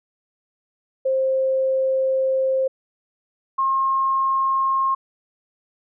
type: tone pair in turn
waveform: sine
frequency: 528 / 1072 Hz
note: C5 / C6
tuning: +16 / +42 cents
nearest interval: octave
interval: 1226 cents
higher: second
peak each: -17 dBFS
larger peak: neither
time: 1.05-2.68 / 3.58-4.95 s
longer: first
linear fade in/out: 10 ms
effects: none